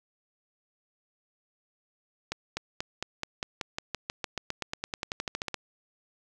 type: accelerating click train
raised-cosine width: 0.2 ms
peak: -14 dBFS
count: 25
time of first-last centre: 2.32-5.543 s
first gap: 250 ms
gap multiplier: 0.94
effects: none